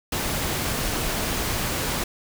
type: noise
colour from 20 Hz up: pink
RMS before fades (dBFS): -26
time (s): 0.12-2.04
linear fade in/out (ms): 5
effects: none